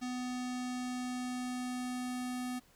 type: tone with low-pass filter sweep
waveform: square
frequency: 250 Hz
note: B3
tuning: 21 cents sharp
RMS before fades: -38 dBFS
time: 0.01-2.6 s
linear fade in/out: 20 ms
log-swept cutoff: 7000 to 11000 Hz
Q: 1.6
effects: pink hiss -65 dBFS RMS until 2.75 s